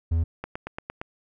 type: tone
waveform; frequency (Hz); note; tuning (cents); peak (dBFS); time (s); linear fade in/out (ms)
triangle; 82.41; E2; 0; -18; 0.11-0.24; 10
type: click train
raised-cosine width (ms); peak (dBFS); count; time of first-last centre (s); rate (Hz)
0.5; -17; 6; 0.44-1.015; 8.7
effects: none